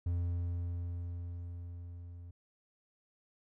triangle tone with level ramp, 86.9 Hz, F2, 8 cents flat, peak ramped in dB -28 to -44 dBFS, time 0.06-2.31 s, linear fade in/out 5 ms, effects none

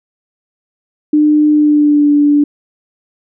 sine tone with pitch glide, 300.8 to 291.6 Hz, D4 to D4, +42 to -12 cents, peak -6 dBFS, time 1.13-2.44 s, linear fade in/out 5 ms, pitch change -54 cents, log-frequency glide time 1.51-2.1 s, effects none

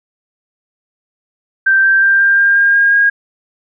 sine tone with pitch steps, 1566 / 1575.1 / 1584.2 / 1593.4 / 1602.6 / 1611.9 / 1621.2 / 1630.6 Hz, G6 / G6 / G6 / G6 / G6 / G6 / G#6 / G#6, -2 / +8 / +18 / +28 / +38 / +48 / -42 / -32 cents, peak -7 dBFS, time 1.66-3.1 s, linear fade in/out 10 ms, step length 180 ms, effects none

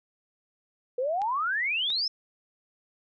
sine exponential sweep, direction up, 480 to 5380 Hz, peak -25 dBFS, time 0.98-2.08 s, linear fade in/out 5 ms
clicks, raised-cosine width 0.2 ms, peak -26 dBFS, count 2, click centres 1.218 / 1.903 s
effects none

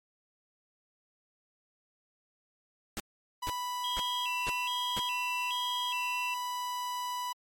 pink noise bursts, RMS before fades -36 dBFS, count 5, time 2.97-4.995 s, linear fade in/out 0 ms, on 29 ms, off 470 ms
45% pulse tone, 987.8 Hz, B5, in tune, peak -33 dBFS, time 3.42-7.33 s, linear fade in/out 10 ms
sine tone with vibrato, 2960 Hz, F#7, in tune, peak -33 dBFS, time 3.84-6.34 s, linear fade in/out 2 ms, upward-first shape square, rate 1.2 Hz, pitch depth 160 cents each way
effects MP3 64 kbps

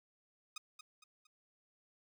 10% pulse tone with echo, 1246 Hz, D#6, 2 cents sharp, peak -34 dBFS, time 0.56-0.58 s, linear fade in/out 5 ms, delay 230 ms, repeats 3, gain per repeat -8 dB, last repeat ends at 1.27 s, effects none

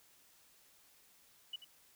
sine tone with echo, 2960 Hz, F#7, in tune, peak -39 dBFS, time 1.53-1.56 s, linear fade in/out 5 ms, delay 87 ms, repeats 1, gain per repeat -12 dB, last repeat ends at 1.647 s, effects white hiss -66 dBFS RMS until 1.95 s

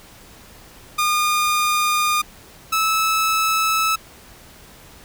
sawtooth tone pair in turn, 1216 / 1304.8 Hz, D#6 / E6, -40 / -18 cents, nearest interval minor second, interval 122 cents, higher second, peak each -13 dBFS, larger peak neither, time 0.98-2.22 / 2.72-3.96 s, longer neither, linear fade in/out 10 ms, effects pink hiss -45 dBFS RMS until 5.04 s

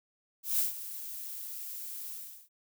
violet noise with ADSR envelope, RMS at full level -27 dBFS, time 0.43-2.49 s, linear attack 160 ms, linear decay 130 ms, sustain -14 dB, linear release 380 ms, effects none

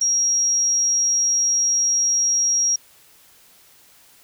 sine tone, 5640 Hz, F8, 16 cents sharp, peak -16 dBFS, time 0.01-2.76 s, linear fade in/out 5 ms, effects white hiss -52 dBFS RMS until 4.23 s

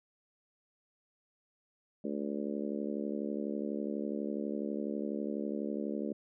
harmonic tone, 72.1 Hz, D2, 31 cents flat, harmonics 3 / 4 / 5 / 6 / 7 / 8, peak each -37 / -39 / -41 / -43 / -44 / -45 dBFS, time 2.04-6.13 s, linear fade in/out 5 ms, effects none

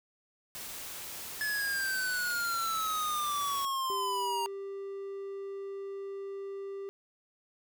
white noise, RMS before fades -42 dBFS, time 0.55-3.65 s, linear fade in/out 0 ms
square exponential sweep, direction down, 1721 to 932.3 Hz, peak -31 dBFS, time 1.41-4.46 s, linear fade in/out 0 ms
triangle tone, 393.9 Hz, G4, 8 cents sharp, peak -35 dBFS, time 3.9-6.89 s, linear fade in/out 0 ms
effects none

